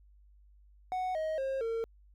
triangle tone with pitch steps, 740 / 629.5 / 535.5 / 455.5 Hz, F#5 / D#5 / C5 / A#4, 0 / +20 / +40 / -40 cents, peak -29 dBFS, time 0.92-1.84 s, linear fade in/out 0 ms, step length 230 ms, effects added 50 Hz sine -57 dBFS peak until 2.14 s

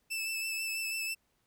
sawtooth tone with vibrato, 2637 Hz, E7, in tune, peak -30 dBFS, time 0.1-1.15 s, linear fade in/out 20 ms, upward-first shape triangle, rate 6.1 Hz, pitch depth 25 cents each way, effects pink hiss -75 dBFS RMS until 1.46 s

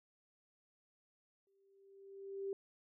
sine tone with exponential growth, 392.4 Hz, G4, 2 cents sharp, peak -36 dBFS, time 1.47-2.53 s, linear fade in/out 1 ms, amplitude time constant 230 ms, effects none

